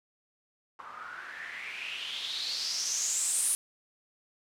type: noise with low-pass filter sweep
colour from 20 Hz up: blue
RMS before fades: -34 dBFS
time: 0.79-3.55 s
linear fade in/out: 0 ms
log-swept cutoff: 1100 to 10000 Hz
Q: 6
effects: none